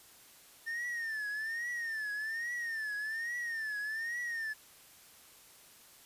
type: tone with vibrato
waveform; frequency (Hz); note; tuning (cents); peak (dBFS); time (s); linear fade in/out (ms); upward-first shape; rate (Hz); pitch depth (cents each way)
triangle; 1800; A6; +39; -33; 0.66-4.54; 20; triangle; 1.2; 140
effects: white hiss -58 dBFS RMS until 6.05 s + resampled to 32000 Hz